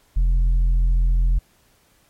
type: tone with tanh clipping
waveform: sine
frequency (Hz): 42.72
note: F1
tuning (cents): -37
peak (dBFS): -15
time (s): 0.16-1.39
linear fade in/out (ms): 10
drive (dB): 4
effects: pink hiss -59 dBFS RMS until 2.09 s + MP3 64 kbps